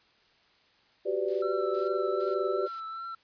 sine chord, G major seventh, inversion third, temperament equal with one note detuned, 370 / 392 / 501.9 / 587.3 Hz, F#4 / G4 / B4 / D5, 0 / 0 / +28 / 0 cents, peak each -33 / -30 / -34 / -33 dBFS, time 1.05-2.68 s, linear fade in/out 20 ms
blue noise bursts, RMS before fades -47 dBFS, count 4, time 1.28-2.8 s, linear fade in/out 2 ms, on 140 ms, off 320 ms
triangle tone with vibrato, 1336 Hz, E6, 23 cents sharp, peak -34 dBFS, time 1.42-3.15 s, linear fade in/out 5 ms, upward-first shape triangle, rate 2.6 Hz, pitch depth 28 cents each way
effects white hiss -64 dBFS RMS until 3.23 s + resampled to 11025 Hz

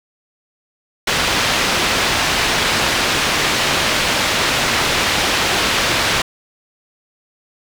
white low-pass noise, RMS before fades -17 dBFS, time 1.07-6.22 s, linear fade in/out 5 ms, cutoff 3700 Hz, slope 12 dB/octave, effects none

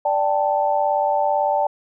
sine chord, D suspended fourth, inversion none, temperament just, 587.3 / 783.1 / 881 Hz, D5 / G5 / A5, 0 / -2 / +2 cents, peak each -21 dBFS, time 0.05-1.67 s, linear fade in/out 5 ms, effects none

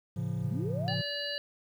triangle chord, A augmented, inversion none, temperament just, 110 / 137.5 / 171.88 Hz, A2 / C#3 / E#3, 0 / -14 / -27 cents, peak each -33 dBFS, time 0.16-1.02 s, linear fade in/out 10 ms
sine linear sweep, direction up, 45.37 to 844 Hz, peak -35 dBFS, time 0.41-0.96 s, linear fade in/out 50 ms
harmonic tone, 577 Hz, D5, 31 cents flat, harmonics 1 / 3 / 5 / 7 / 8, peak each -39 / -39 / -39 / -39 / -39 dBFS, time 0.88-1.38 s, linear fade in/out 0 ms
effects 10-bit

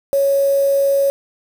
sine tone with quantisation, 554.4 Hz, C#5, in tune, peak -12 dBFS, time 0.13-1.1 s, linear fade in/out 0 ms, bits 5, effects none

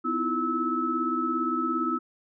sine tone cluster, 251.5 / 319.2 / 336.6 / 1301 Hz, B3 / D#4 / E4 / E6, +32 / +44 / +36 / -23 cents, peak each -31 / -32 / -32 / -27 dBFS, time 0.04-1.99 s, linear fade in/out 20 ms, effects none

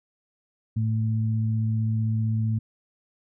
sine tone pair together, 110.55 / 221.1 Hz, A2 / A3, +9 / +9 cents, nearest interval octave, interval 1200 cents, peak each -22 / -30 dBFS, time 0.76-2.59 s, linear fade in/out 10 ms, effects none

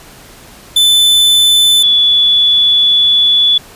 45% pulse / sine tone pair in turn, 3514 / 3436 Hz, A7 / A7, -3 / -42 cents, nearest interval unison, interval 39 cents, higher first, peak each -6 dBFS, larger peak neither, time 0.76-1.83 / 1.83-3.58 s, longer second, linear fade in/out 5 ms, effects pink hiss -37 dBFS RMS until 3.75 s + resampled to 32000 Hz

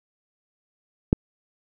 click, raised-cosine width 3 ms, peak -3 dBFS, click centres 1.129 s, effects none

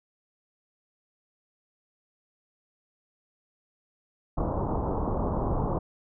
pink low-pass noise, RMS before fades -28 dBFS, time 4.37-5.79 s, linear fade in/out 10 ms, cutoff 1100 Hz, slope 48 dB/octave, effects none

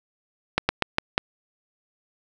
slowing click train, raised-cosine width 0.3 ms, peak -3 dBFS, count 5, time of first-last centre 0.58-1.179 s, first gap 110 ms, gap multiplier 1.21, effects none

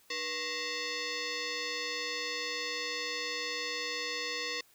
sine tone with frequency modulation, 1269 Hz, D#6, 34 cents sharp, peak -33 dBFS, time 0.1-4.61 s, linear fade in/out 5 ms, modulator 786 Hz, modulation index 5.5, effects white hiss -64 dBFS RMS until 4.74 s

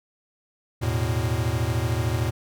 square chord, E suspended fourth, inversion none, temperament equal, 82.41 / 110 / 123.47 Hz, E2 / A2 / B2, 0 / 0 / 0 cents, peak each -29 / -26 / -28 dBFS, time 0.81-2.31 s, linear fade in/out 20 ms, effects none

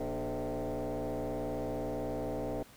sine tone with frequency modulation, 104.9 Hz, G#2, 18 cents sharp, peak -31 dBFS, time 0-2.63 s, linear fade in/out 5 ms, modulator 134 Hz, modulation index 4.7, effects tanh soft clip ceiling -31 dBFS + pink hiss -57 dBFS RMS until 2.76 s

